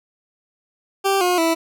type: tone with pitch steps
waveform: 20% pulse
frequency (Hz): 391.1 / 358.6 / 328.9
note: G4 / F4 / E4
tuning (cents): -4 / +46 / -4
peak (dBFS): -11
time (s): 1.04-1.55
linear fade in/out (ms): 20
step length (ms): 170
effects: none